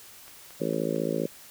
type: click train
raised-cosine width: 0.3 ms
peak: -32 dBFS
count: 4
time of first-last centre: 0.28-0.96 s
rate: 4.41 Hz
type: harmonic tone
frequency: 55 Hz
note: A1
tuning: in tune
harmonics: 3 / 4 / 5 / 6 / 7 / 8 / 9 / 10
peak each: -34 / -34 / -34 / -34 / -34 / -34 / -34 / -34 dBFS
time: 0.6-1.27 s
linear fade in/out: 10 ms
effects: white hiss -49 dBFS RMS until 1.5 s